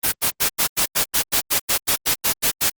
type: noise bursts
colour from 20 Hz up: white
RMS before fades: -18 dBFS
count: 15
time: 0.03-2.701 s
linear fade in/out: 20 ms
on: 95 ms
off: 89 ms
effects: Opus 32 kbps